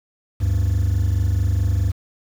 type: tone pair together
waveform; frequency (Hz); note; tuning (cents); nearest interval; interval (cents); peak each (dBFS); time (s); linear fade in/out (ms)
triangle; 73.49 / 98.1; D2 / G2; +2 / +2; perfect fourth; 500; -17 / -15; 0.4-1.92; 20
effects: tanh soft clip ceiling -11 dBFS + 7-bit